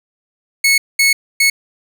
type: tone bursts at uneven times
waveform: sawtooth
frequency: 2200 Hz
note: C#7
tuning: 14 cents flat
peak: -6 dBFS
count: 3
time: 0.64-0.78 / 0.99-1.13 / 1.4-1.5 s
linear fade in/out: 5 ms
effects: none